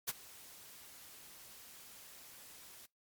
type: noise with ADSR envelope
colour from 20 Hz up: white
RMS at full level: -34 dBFS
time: 0.07-2.86 s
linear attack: 19 ms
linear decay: 29 ms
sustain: -21 dB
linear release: 6 ms
effects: noise-tail reverb RT60 0.2 s tail -24 dB re dry + MP3 96 kbps